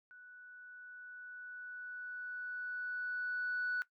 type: tone with level ramp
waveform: sine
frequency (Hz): 1480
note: F#6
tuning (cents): 0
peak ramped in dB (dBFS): -53 to -31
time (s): 0.11-3.82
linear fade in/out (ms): 0
effects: noise-tail reverb RT60 0.1 s tail -18 dB re dry + tanh soft clip ceiling -30 dBFS